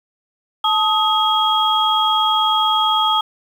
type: tone cluster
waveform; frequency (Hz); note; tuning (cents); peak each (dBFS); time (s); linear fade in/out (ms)
sine; 871 / 1258 / 3280; A5 / D#6 / G#7; -18 / +19 / -22; -18; 0.64-3.21; 5
effects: 7-bit